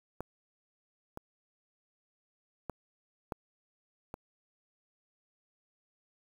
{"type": "clicks", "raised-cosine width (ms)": 1, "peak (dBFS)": [-23, -27, -22, -21, -26], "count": 5, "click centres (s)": [0.206, 1.174, 2.697, 3.322, 4.141], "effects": ["8-bit"]}